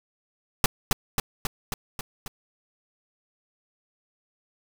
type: noise with echo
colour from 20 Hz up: pink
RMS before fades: -17 dBFS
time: 0.64-0.66 s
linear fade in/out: 2 ms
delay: 270 ms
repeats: 6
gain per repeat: -3 dB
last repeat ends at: 2.28 s
effects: none